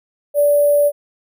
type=tone with sample-and-hold; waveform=sine; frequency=581 Hz; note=D5; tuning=19 cents flat; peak=-10 dBFS; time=0.34-0.92 s; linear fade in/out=50 ms; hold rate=11025 Hz; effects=none